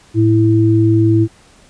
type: tone pair together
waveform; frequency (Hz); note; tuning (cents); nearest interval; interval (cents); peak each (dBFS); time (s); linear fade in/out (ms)
sine; 110 / 329.6; A2 / E4; 0 / 0; octave + perfect fifth; 1900; -11; 0.14-1.28; 50
effects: pink hiss -47 dBFS RMS until 1.69 s + resampled to 22050 Hz